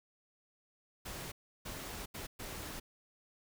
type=noise bursts at uneven times; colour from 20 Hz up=pink; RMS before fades=-44 dBFS; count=4; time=1.05-1.32 / 1.65-2.06 / 2.14-2.27 / 2.39-2.8 s; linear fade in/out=10 ms; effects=none